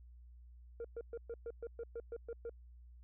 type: tone bursts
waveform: sine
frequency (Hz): 466.2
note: A#4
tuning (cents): 0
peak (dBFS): -38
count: 11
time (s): 0.8-2.495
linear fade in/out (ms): 2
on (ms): 45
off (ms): 120
effects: tanh soft clip ceiling -39 dBFS + added 60 Hz sine -54 dBFS peak until 3.03 s